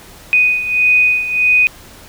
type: beating tone pair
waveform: sine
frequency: 2489 / 2490.6 Hz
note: D#7 / D#7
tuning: 0 / +1 cents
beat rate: 1.6 Hz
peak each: -11 / -16 dBFS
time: 0.33-1.67 s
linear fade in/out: 0 ms
effects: pink hiss -39 dBFS RMS until 2.08 s